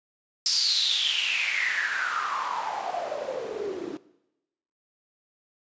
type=noise with band-pass filter sweep; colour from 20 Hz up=white; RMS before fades=-28 dBFS; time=0.46-3.97 s; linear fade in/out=0 ms; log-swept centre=5200 to 310 Hz; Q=7.6; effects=noise-tail reverb RT60 0.9 s tail -18 dB re dry + resampled to 16000 Hz